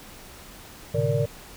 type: tone cluster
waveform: sine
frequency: 110.4 / 129.7 / 147.7 / 462.4 / 581 Hz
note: A2 / C3 / D3 / A#4 / D5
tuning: +6 / -15 / +10 / -14 / -19 cents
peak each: -27 dBFS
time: 0.94-1.26 s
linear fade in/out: 10 ms
effects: pink hiss -45 dBFS RMS until 1.56 s